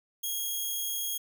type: tone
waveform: 5% pulse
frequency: 3276 Hz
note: G#7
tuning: 24 cents flat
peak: -22 dBFS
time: 0.23-1.18 s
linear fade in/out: 10 ms
effects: none